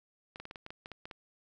clicks, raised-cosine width 0.3 ms, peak -28 dBFS, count 11, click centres 0.359 / 0.4 / 0.454 / 0.511 / 0.558 / 0.664 / 0.705 / 0.859 / 0.917 / 1.055 / 1.112 s, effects none

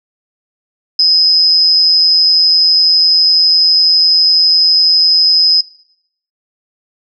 sine tone with amplitude modulation, 5070 Hz, D#8, 32 cents sharp, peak -3 dBFS, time 0.99-5.61 s, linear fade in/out 5 ms, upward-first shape sine, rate 168 Hz, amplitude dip 60%, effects noise-tail reverb RT60 0.7 s tail -19 dB re dry

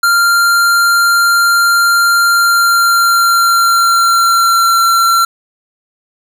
square tone with pitch glide, 1390 to 1362.2 Hz, F6 to F6, -9 to -44 cents, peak -8 dBFS, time 0.03-5.25 s, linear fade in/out 5 ms, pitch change -35 cents, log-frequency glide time 2.28-4.82 s, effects 8-bit

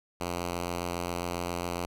5% pulse tone with vibrato, 87.31 Hz, F2, in tune, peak -20 dBFS, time 0.2-1.86 s, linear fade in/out 10 ms, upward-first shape triangle, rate 5 Hz, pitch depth 10 cents each way, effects none

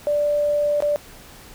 sine tone with dropouts, 587.3 Hz, D5, in tune, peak -17 dBFS, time 0.07-0.96 s, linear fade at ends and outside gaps 0 ms, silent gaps 0.804-0.823 s, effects pink hiss -44 dBFS RMS until 1.54 s

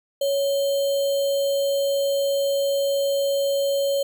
sine tone with sample-and-hold, 557 Hz, C#5, 8 cents sharp, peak -19 dBFS, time 0.21-4.03 s, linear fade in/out 5 ms, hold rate 3675 Hz, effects none

